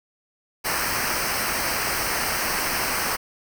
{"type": "noise with comb filter", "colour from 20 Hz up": "pink", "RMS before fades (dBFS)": -25, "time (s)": [0.64, 3.17], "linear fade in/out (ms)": 20, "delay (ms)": 0.28, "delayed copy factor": -0.75, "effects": []}